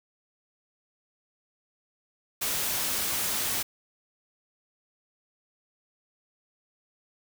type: noise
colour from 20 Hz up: white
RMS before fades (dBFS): -29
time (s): 2.41-3.63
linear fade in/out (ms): 10
effects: none